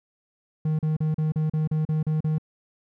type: tone bursts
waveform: triangle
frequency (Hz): 155.56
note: D#3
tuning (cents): 0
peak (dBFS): -19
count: 10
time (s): 0.65-2.383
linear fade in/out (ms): 5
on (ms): 140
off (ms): 37
effects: none